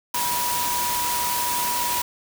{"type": "tone in noise", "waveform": "sine", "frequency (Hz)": 970, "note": "B5", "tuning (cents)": -31, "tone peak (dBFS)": -25, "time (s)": [0.14, 2.02], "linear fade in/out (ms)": 5, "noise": "white", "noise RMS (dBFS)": -26, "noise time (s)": [0.14, 2.02], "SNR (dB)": -2, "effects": []}